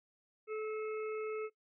harmonic tone, 433.1 Hz, A4, 27 cents flat, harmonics 1 / 3 / 5 / 6, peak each -36 / -47 / -51 / -54 dBFS, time 0.47-1.5 s, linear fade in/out 50 ms, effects noise-tail reverb RT60 0.1 s tail -19 dB re dry

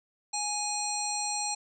harmonic tone with a mistuned harmonic, 829 Hz, G#5, 3 cents flat, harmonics 1 / 3 / 5 / 7 / 9 / 10, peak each -34 / -41 / -36 / -37 / -35 / -42 dBFS, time 0.33-1.55 s, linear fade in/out 10 ms, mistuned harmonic 5, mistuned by +31 cents, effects none

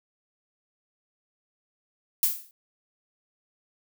violet noise with exponential decay, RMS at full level -19 dBFS, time 2.23-2.51 s, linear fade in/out 1 ms, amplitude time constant 59 ms, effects none

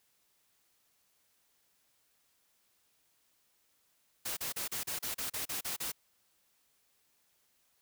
white noise bursts, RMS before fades -37 dBFS, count 11, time 4.25-5.92 s, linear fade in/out 10 ms, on 120 ms, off 35 ms, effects white hiss -73 dBFS RMS until 7.81 s

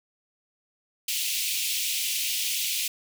pink high-pass noise, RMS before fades -28 dBFS, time 1.08-2.88 s, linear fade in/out 5 ms, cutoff 2400 Hz, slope 48 dB/octave, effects none

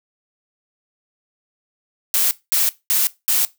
blue noise bursts, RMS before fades -17 dBFS, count 4, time 2.14-3.45 s, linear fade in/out 0 ms, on 170 ms, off 210 ms, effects noise-tail reverb RT60 0.2 s tail -18 dB re dry

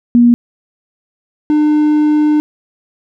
sine / triangle tone pair in turn, 239.2 / 301.4 Hz, A#3 / D4, +45 / +45 cents, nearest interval major third, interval 400 cents, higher second, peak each -4 / -6 dBFS, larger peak first, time 0.15-0.34 / 1.5-2.4 s, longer second, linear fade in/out 0 ms, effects none

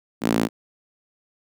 sawtooth tone with high-pass filter, 56 Hz, A1, 31 cents sharp, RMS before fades -21 dBFS, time 0.21-0.49 s, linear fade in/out 50 ms, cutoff 240 Hz, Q 2.3, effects none

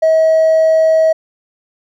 triangle tone with hard clipping, 640 Hz, D#5, 49 cents sharp, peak -7 dBFS, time 0.02-1.13 s, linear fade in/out 10 ms, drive 2 dB, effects none

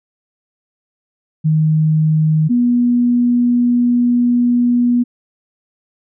sine tone pair in turn, 156 / 242.5 Hz, D#3 / B3, +5 / -31 cents, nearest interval minor sixth, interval 764 cents, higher second, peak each -10 dBFS, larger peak neither, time 1.44-2.49 / 2.49-5.04 s, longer second, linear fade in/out 20 ms, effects none

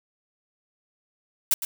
blue noise with echo, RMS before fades -20 dBFS, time 1.51-1.54 s, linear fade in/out 2 ms, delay 110 ms, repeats 1, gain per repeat -10 dB, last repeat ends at 1.65 s, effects none

